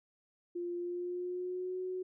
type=tone with pitch glide; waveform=sine; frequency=349.2 to 369.1 Hz; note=F4 to F#4; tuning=0 to -4 cents; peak=-35 dBFS; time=0.55-2.03 s; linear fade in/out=10 ms; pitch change=+96 cents; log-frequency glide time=0.76-1.79 s; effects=none